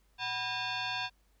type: tone with frequency modulation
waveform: sine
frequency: 980 Hz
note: B5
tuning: 14 cents flat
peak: -32 dBFS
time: 0.18-1.1 s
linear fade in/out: 50 ms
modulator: 863 Hz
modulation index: 4
effects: added 50 Hz sine -66 dBFS peak until 1.4 s + pink hiss -73 dBFS RMS until 1.4 s